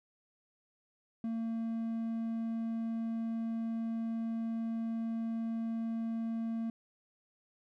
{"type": "tone", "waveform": "triangle", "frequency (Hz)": 227.2, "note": "A#3", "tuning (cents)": -44, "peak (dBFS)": -31, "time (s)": [1.24, 6.7], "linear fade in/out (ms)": 2, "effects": []}